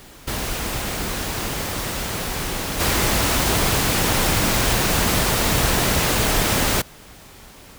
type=noise with level steps; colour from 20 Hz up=pink; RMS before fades=-26 / -19 dBFS; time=0.27-6.82 s; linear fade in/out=10 ms; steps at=2.79 s; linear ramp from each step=20 ms; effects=pink hiss -44 dBFS RMS until 7.78 s

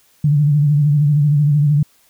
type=tone with vibrato; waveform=sine; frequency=146.83 Hz; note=D3; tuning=in tune; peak=-10 dBFS; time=0.24-1.83 s; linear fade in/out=5 ms; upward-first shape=sine; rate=13 Hz; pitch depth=64 cents each way; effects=white hiss -55 dBFS RMS until 2.09 s

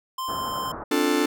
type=tone; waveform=square; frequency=1043 Hz; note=C6; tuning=6 cents flat; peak=-28 dBFS; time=0.18-0.72 s; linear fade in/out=5 ms
type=low-pass noise; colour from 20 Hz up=white; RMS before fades=-35 dBFS; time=0.28-0.84 s; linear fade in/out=5 ms; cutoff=1400 Hz; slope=48 dB/octave
type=chord; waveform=45% pulse; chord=D minor seventh; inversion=third; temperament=just; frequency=264.3 / 293.7 / 352.4 / 440.5 Hz; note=C4 / D4 / F4 / A4; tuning=+18 / 0 / +16 / +2 cents; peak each=-28 / -23 / -27 / -26 dBFS; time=0.91-1.26 s; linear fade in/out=5 ms
effects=none

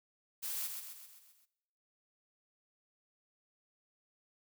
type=noise with echo; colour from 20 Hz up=blue; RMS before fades=-39 dBFS; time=0.42-0.68 s; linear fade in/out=20 ms; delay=130 ms; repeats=6; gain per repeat=-5 dB; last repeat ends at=1.46 s; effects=noise-tail reverb RT60 0.9 s tail -19 dB re dry

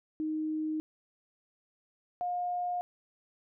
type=tone pair in turn; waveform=sine; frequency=311.1 / 712.7 Hz; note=D#4 / F5; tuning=0 / +35 cents; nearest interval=octave + major second; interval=1435 cents; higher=second; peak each=-30 / -30 dBFS; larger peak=neither; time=0.2-0.8 / 2.21-2.81 s; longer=neither; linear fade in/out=0 ms; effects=none

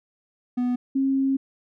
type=tone pair in turn; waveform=triangle / sine; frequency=246.9 / 269.6 Hz; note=B3 / C#4; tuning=0 / -48 cents; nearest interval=major second; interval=152 cents; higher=second; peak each=-19 dBFS; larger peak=neither; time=0.57-0.76 / 0.95-1.37 s; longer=second; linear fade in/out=10 ms; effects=none

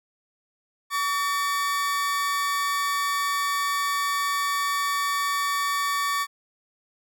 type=tone pair together; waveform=40% pulse; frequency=1139 / 1811 Hz; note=C#6 / A6; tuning=+47 / +49 cents; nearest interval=minor sixth; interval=802 cents; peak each=-23 / -30 dBFS; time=0.9-6.27 s; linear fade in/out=50 ms; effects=none

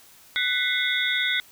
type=tone cluster; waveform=sine; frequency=1491 / 1991 / 2131 / 3412 / 3695 Hz; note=F#6 / B6 / C7 / G#7 / A#7; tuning=+13 / +14 / +31 / +46 / -16 cents; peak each=-28 dBFS; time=0.36-1.4 s; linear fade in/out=0 ms; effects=white hiss -52 dBFS RMS until 1.51 s

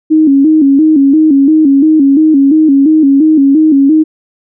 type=tone with vibrato; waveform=sine; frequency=293.7 Hz; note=D4; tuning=in tune; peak=-3 dBFS; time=0.1-4.04 s; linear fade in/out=20 ms; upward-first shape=square; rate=2.9 Hz; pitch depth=110 cents each way; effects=none

